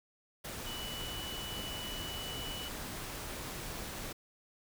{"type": "tone in noise", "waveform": "sine", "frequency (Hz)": 2960, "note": "F#7", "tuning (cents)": 0, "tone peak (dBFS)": -42, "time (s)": [0.66, 2.69], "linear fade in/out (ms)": 10, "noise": "pink", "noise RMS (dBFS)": -42, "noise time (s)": [0.44, 4.13], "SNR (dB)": -3, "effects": []}